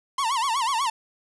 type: tone with vibrato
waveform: 45% pulse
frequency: 1000 Hz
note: B5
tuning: 21 cents sharp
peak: -22 dBFS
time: 0.18-0.9 s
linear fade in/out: 5 ms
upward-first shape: sine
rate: 8.1 Hz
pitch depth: 210 cents each way
effects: resampled to 24000 Hz + 8-bit